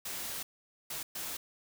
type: noise bursts at uneven times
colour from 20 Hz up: white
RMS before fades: -39 dBFS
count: 3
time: 0.05-0.43 / 0.9-1.03 / 1.15-1.37 s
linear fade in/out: 5 ms
effects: none